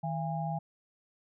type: tone cluster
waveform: sine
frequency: 158.5 / 681 / 815 Hz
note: D#3 / F5 / G#5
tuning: +32 / -44 / -33 cents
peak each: -33 / -39 / -36 dBFS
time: 0.03-0.59 s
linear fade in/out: 10 ms
effects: none